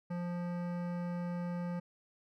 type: tone with hard clipping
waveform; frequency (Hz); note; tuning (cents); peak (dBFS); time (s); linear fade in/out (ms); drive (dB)
sine; 175.2; F3; +6; -37; 0.1-1.8; 10; 16
effects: none